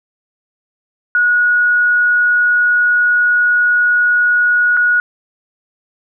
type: tone with dropouts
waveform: sine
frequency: 1455 Hz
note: F#6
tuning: 29 cents flat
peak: -9 dBFS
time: 1.15-5 s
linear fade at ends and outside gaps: 1 ms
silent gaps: 4.768-4.772 s
effects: none